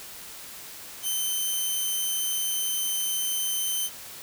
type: tone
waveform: 5% pulse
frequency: 3081 Hz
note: G7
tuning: 31 cents flat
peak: -17 dBFS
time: 1.02-3.9 s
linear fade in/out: 50 ms
effects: white hiss -42 dBFS RMS until 4.22 s